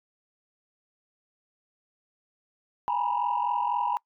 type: tone cluster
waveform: sine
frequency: 827 / 943 / 987 Hz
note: G#5 / A#5 / B5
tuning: -8 / +20 / -1 cents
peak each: -28 dBFS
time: 2.88-3.97 s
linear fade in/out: 0 ms
effects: noise-tail reverb RT60 0.1 s tail -24 dB re dry + tanh soft clip ceiling -18 dBFS